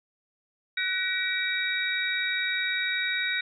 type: tone cluster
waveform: sine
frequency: 1491 / 1909 / 2308 / 3780 Hz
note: F#6 / A#6 / D7 / A#7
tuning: +13 / +41 / -31 / +23 cents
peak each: -31 dBFS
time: 0.77-3.41 s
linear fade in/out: 5 ms
effects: none